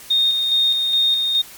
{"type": "tone with tremolo", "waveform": "sine", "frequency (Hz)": 3687, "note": "A#7", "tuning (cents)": -20, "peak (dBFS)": -13, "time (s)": [0.1, 1.42], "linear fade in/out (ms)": 10, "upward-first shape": "square", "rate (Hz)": 2.4, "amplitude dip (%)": 35, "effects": ["white hiss -40 dBFS RMS until 1.57 s", "MP3 96 kbps"]}